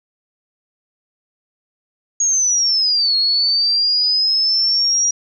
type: linear two-way sweep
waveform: sine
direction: down then up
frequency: 6645 to 4285 to 5740 Hz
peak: -13 dBFS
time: 2.2-5.11 s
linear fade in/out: 5 ms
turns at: 3.16 s
effects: none